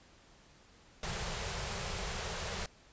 pink band-stop noise, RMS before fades -38 dBFS, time 1.03-2.66 s, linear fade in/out 2 ms, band 210 to 360 Hz, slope 96 dB/octave, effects pink hiss -61 dBFS RMS until 2.92 s + resampled to 16000 Hz

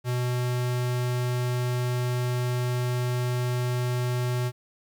square tone, 123.8 Hz, B2, 5 cents sharp, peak -25 dBFS, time 0.04-4.52 s, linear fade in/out 50 ms, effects 10-bit

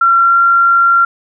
sine tone with pitch glide, 1365 to 1376.1 Hz, F6 to F6, -40 to -26 cents, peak -6 dBFS, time 0.01-1.05 s, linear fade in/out 5 ms, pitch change +14 cents, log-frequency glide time 0.18-0.38 s, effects none

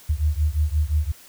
sine beating tone pair, 73.42 / 79.12 Hz, D2 / D#2, 0 / +30 cents, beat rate 5.7 Hz, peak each -21 / -22 dBFS, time 0.09-1.12 s, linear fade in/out 10 ms, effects white hiss -48 dBFS RMS until 1.28 s

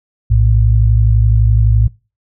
sine tone pair together, 58.43 / 110.3 Hz, A#1 / A2, +5 / +5 cents, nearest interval major seventh, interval 1100 cents, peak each -10 dBFS, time 0.3-1.88 s, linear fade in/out 10 ms, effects noise-tail reverb RT60 0.3 s tail -22 dB re dry

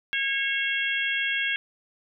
harmonic tone, 546 Hz, C#5, 26 cents flat, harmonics 3 / 4 / 5 / 6, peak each -28 / -29 / -30 / -31 dBFS, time 0.13-1.56 s, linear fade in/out 0 ms, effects none

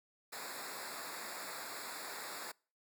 pink noise with comb filter, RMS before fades -45 dBFS, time 0.32-2.52 s, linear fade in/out 10 ms, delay 0.33 ms, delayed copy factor -0.95, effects noise-tail reverb RT60 0.4 s tail -26 dB re dry + high-pass 200 Hz 12 dB/octave

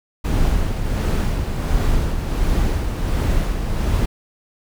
brown noise with tremolo, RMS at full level -17 dBFS, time 0.24-4.06 s, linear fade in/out 10 ms, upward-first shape sine, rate 1.4 Hz, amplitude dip 45%, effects none

